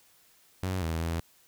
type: tone with pitch steps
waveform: sawtooth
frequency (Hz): 93.2 / 81.5 / 83.1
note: F#2 / E2 / E2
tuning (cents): +13 / -19 / +15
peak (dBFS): -25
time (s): 0.63-1.2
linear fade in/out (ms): 0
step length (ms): 190
effects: white hiss -62 dBFS RMS until 1.47 s